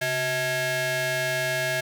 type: ring-modulated tone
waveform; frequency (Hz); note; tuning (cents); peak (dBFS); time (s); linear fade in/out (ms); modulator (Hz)
sawtooth; 507; B4; +45; -17; 0.01-1.81; 10; 1150
effects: none